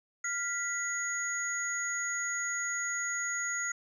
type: tone cluster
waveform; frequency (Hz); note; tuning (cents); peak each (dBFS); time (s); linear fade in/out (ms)
sine; 1400 / 1972 / 6720; F6 / B6 / G#8; +4 / -3 / +19; -36 / -35 / -34; 0.24-3.72; 5
effects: tanh soft clip ceiling -21 dBFS